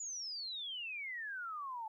sine exponential sweep, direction down, 7040 to 857 Hz, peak -40 dBFS, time 0-1.88 s, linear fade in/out 5 ms, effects 13-bit

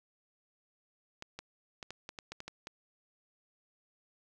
clicks, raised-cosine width 0.2 ms, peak -25 dBFS, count 10, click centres 1.224 / 1.39 / 1.828 / 1.906 / 2.091 / 2.188 / 2.32 / 2.404 / 2.48 / 2.671 s, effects none

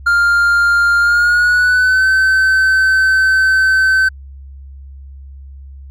triangle tone with pitch glide, 1400 to 1535.6 Hz, F6 to G6, +4 to -36 cents, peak -7 dBFS, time 0.06-4.09 s, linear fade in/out 10 ms, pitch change +160 cents, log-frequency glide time 1-2.08 s, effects added 68 Hz sine -31 dBFS peak until 5.9 s

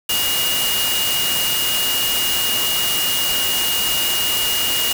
sine tone in noise, 2861 Hz, F7, 41 cents sharp, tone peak -20 dBFS, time 0.09-4.93 s, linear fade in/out 5 ms, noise white, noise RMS -21 dBFS, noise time 0.09-4.93 s, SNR -2 dB, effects none

